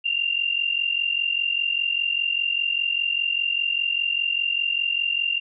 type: tone pair together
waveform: sine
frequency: 2754 / 2799 Hz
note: F7 / F7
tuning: -25 / +3 cents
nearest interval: unison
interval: 28 cents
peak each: -25 / -23 dBFS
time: 0.04-5.4 s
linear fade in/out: 20 ms
effects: none